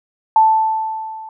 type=tone with level ramp; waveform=sine; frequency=880 Hz; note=A5; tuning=in tune; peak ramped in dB=-6 to -30 dBFS; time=0.36-1.29 s; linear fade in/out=2 ms; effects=none